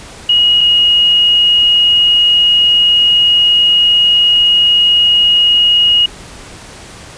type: tone pair in turn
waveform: sine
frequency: 2893 / 2882 Hz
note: F#7 / F#7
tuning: -40 / -46 cents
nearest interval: unison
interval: 6 cents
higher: first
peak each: -6 dBFS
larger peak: neither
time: 0.29-0.61 / 0.61-6.06 s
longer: second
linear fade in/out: 5 ms
effects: pink hiss -33 dBFS RMS until 7.17 s + resampled to 22050 Hz